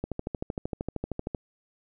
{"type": "click train", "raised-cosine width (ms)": 2, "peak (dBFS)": -17, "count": 18, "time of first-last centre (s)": [0.04, 1.348], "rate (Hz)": 13, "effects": []}